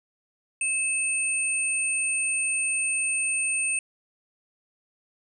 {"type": "tone pair together", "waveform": "sine", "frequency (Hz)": [2609, 8764], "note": ["E7", "C#9"], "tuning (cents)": [-18, -21], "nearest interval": "octave + major sixth", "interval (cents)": 2097, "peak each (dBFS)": -26, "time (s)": [0.61, 3.79], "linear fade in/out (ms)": 2, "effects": []}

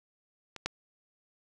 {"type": "clicks", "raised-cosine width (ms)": 0.2, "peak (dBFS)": [-24, -13], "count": 2, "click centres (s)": [0.563, 0.66], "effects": []}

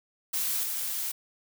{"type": "noise with level steps", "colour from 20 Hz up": "blue", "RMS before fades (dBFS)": [-29, -32], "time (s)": [0.33, 1.12], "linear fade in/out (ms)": 10, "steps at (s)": 0.63, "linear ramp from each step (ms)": 5, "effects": []}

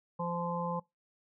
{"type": "harmonic tone", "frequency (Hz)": 172.6, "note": "F3", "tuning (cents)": -20, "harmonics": [1, 3, 5, 6], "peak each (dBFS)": [-36, -38, -39, -38], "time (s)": [0.19, 0.8], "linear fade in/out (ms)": 10, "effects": ["noise-tail reverb RT60 0.2 s tail -23 dB re dry"]}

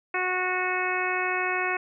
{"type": "harmonic tone", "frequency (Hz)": 366.6, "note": "F#4", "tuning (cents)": -16, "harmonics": [1, 2, 3, 4, 5, 6, 7], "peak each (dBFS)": [-32, -32, -32, -32, -32, -32, -32], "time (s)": [0.14, 1.77], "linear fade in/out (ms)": 5, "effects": []}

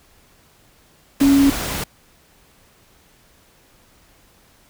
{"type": "tone in noise", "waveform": "sine", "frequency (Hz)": 277.4, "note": "C#4", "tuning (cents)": 1, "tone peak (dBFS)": -10, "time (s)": [1.21, 1.5], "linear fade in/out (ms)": 5, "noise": "pink", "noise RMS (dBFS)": -25, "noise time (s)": [1.2, 1.84], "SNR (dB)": 12, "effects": ["pink hiss -54 dBFS RMS until 4.69 s"]}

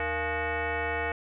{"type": "tone with frequency modulation", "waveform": "sine", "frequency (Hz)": 692, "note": "F5", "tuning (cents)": -16, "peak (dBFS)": -27, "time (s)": [0, 1.12], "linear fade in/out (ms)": 2, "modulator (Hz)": 386, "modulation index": 4.2, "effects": []}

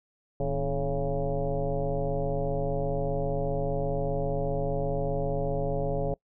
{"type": "tone with frequency modulation", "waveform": "sine", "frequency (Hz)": 290, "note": "D4", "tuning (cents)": -22, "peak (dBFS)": -25, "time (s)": [0.4, 6.14], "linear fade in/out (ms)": 2, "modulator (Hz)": 133, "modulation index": 2.8, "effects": ["noise-tail reverb RT60 0.1 s tail -24 dB re dry"]}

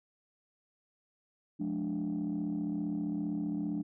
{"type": "chord", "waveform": "sine", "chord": "D diminished", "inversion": "first", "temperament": "just", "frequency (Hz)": [176.2, 211.4, 293.7], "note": ["F3", "Ab3", "D4"], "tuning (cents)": [16, 31, 0], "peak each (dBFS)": [-36, -35, -33], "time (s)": [1.59, 3.83], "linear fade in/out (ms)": 20, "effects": ["tanh soft clip ceiling -27 dBFS"]}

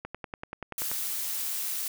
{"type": "click train", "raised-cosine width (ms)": 0.5, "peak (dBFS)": -21, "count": 10, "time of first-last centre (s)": [0.05, 0.915], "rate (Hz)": 10.4}
{"type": "noise", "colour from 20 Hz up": "blue", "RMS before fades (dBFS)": -32, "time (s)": [0.78, 1.88], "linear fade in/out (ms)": 2}
{"effects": []}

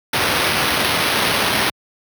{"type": "noise with sample-and-hold", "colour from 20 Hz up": "violet", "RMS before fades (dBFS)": -18, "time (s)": [0.13, 1.7], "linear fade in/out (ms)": 5, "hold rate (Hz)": 7350, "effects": ["high-pass 80 Hz 12 dB/octave"]}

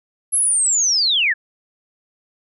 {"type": "linear sweep", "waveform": "sine", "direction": "down", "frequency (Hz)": [11175, 1619], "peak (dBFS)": -14, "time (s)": [0.32, 1.34], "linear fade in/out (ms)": 20, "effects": []}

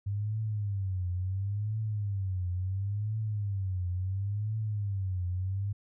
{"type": "tone with vibrato", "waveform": "sine", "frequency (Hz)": 99, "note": "G2", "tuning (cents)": 18, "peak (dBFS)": -29, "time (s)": [0.06, 5.73], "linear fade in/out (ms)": 10, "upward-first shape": "triangle", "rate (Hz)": 0.72, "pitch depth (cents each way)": 190, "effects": []}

